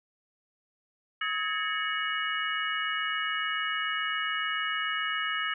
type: tone cluster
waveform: sine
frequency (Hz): 1276 / 1665 / 1812 / 2218 / 2904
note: D#6 / G#6 / A#6 / C#7 / F#7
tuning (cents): +43 / +4 / -50 / 0 / -33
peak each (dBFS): -33 / -34 / -36 / -36 / -34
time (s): 1.21-5.54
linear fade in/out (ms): 5
effects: none